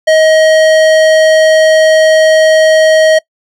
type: tone with tanh clipping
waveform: sine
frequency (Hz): 631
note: D#5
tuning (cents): +24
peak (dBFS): -6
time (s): 0.07-3.19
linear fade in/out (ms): 10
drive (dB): 18
effects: noise-tail reverb RT60 0.1 s tail -23 dB re dry